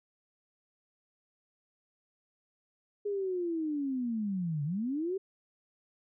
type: linear two-way sweep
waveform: sine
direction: down then up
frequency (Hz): 415.3 to 140 to 395.5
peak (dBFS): -30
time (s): 3.05-5.18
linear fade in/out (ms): 10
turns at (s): 4.64
effects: none